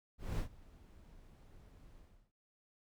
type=noise with ADSR envelope; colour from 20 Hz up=brown; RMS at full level=-35 dBFS; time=0.18-2.32 s; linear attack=200 ms; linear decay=100 ms; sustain=-23 dB; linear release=340 ms; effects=none